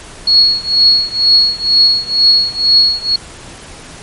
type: tone with tremolo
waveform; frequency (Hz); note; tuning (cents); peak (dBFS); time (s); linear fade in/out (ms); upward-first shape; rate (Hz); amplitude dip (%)
sine; 4336; C#8; -39; -3; 0.27-3.16; 5; triangle; 2.1; 95
effects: pink hiss -33 dBFS RMS until 4.02 s + MP3 48 kbps